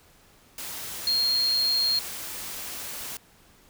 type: tone in noise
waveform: sine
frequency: 4239 Hz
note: C8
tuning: 22 cents sharp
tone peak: -21 dBFS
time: 1.07-1.99 s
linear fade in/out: 2 ms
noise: white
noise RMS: -36 dBFS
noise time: 0.58-3.17 s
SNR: +12 dB
effects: pink hiss -57 dBFS RMS until 3.69 s